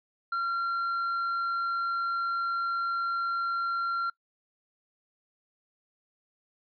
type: tone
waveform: triangle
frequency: 1374 Hz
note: F6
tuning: 29 cents flat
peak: -25 dBFS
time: 0.32-4.1 s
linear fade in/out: 5 ms
effects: noise-tail reverb RT60 0.1 s tail -24 dB re dry + resampled to 11025 Hz